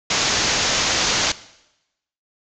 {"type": "low-pass noise", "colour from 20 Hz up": "white", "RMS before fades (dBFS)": -20, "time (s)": [0.1, 1.32], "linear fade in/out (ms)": 5, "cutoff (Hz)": 7000, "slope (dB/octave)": 96, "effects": ["noise-tail reverb RT60 0.9 s tail -18 dB re dry"]}